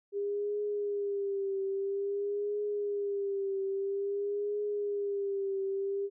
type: tone with vibrato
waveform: sine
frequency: 401.6 Hz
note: G4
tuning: 42 cents sharp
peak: -30 dBFS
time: 0.12-6.1 s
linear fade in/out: 50 ms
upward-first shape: triangle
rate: 0.5 Hz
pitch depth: 61 cents each way
effects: none